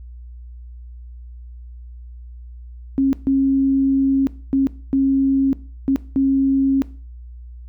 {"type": "tone bursts at uneven times", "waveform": "sine", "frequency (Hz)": 270.9, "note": "C#4", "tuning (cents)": -40, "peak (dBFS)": -13, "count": 6, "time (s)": [[2.98, 3.13], [3.27, 4.27], [4.53, 4.67], [4.93, 5.53], [5.88, 5.96], [6.16, 6.82]], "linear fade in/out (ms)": 0, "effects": ["noise-tail reverb RT60 0.4 s tail -19 dB re dry", "added 60 Hz sine -34 dBFS peak until 7.68 s"]}